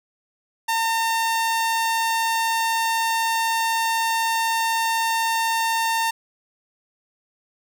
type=tone; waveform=sawtooth; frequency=908 Hz; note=A#5; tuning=46 cents flat; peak=-16 dBFS; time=0.68-6.11 s; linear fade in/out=10 ms; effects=none